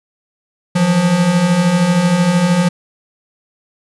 square beating tone pair, 164.81 / 177.81 Hz, E3 / F3, 0 / +31 cents, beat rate 13 Hz, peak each -19 / -12 dBFS, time 0.75-2.69 s, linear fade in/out 10 ms, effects resampled to 24000 Hz + 8-bit

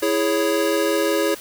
square chord, C# minor, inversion first, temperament equal, 329.6 / 415.3 / 554.4 Hz, E4 / G#4 / C#5, 0 / 0 / 0 cents, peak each -23 dBFS, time 0.02-1.35 s, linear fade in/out 10 ms, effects white hiss -39 dBFS RMS until 1.4 s

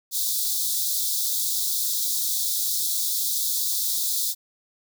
white high-pass noise, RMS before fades -25 dBFS, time 0.11-4.35 s, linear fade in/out 50 ms, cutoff 3500 Hz, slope 96 dB/octave, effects none

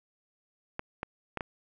clicks, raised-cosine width 0.5 ms, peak -18 dBFS, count 4, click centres 0.794 / 1.031 / 1.373 / 1.408 s, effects none

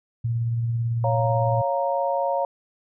sine tone with tremolo, 116.54 Hz, A#2, in tune, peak -20 dBFS, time 0.24-1.62 s, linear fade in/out 10 ms, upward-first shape triangle, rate 18 Hz, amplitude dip 30%
sine chord, Bb minor, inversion first, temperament equal, 554.4 / 698.5 / 932.3 Hz, Db5 / F5 / Bb5, 0 / 0 / 0 cents, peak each -24 / -26 / -26 dBFS, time 1.04-2.45 s, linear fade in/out 2 ms
effects none

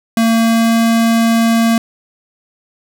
square tone with pitch glide, 227.3 to 228.6 Hz, A#3 to A#3, -43 to -34 cents, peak -10 dBFS, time 0.17-1.78 s, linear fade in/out 2 ms, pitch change +9 cents, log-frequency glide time 0.33-0.77 s, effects none

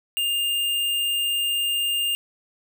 square tone, 2808 Hz, F7, 9 cents sharp, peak -22 dBFS, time 0.17-2.15 s, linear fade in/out 0 ms, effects none

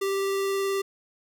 square tone with vibrato, 392 Hz, G4, in tune, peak -25 dBFS, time 0.01-0.82 s, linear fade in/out 10 ms, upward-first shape sine, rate 19 Hz, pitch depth 8 cents each way, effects none

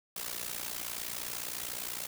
white noise with amplitude modulation, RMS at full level -35 dBFS, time 0.16-2.07 s, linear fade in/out 5 ms, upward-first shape sine, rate 59.8 Hz, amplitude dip 80%, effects none

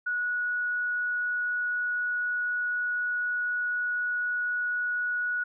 sine tone, 1463 Hz, F#6, 20 cents flat, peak -26 dBFS, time 0.06-5.44 s, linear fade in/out 10 ms, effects none

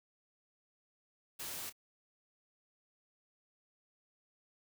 white noise with echo, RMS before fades -43 dBFS, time 1.39-1.7 s, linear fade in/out 10 ms, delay 27 ms, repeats 1, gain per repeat -13 dB, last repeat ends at 1.727 s, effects none

